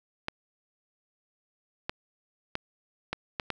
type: clicks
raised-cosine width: 0.3 ms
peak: -14 dBFS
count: 6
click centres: 0.284 / 1.895 / 2.554 / 3.13 / 3.398 / 3.503 s
effects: 9-bit